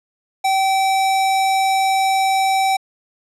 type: tone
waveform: square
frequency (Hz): 771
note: G5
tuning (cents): -29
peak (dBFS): -15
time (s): 0.44-2.77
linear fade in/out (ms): 10
effects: low-pass 11000 Hz 12 dB/octave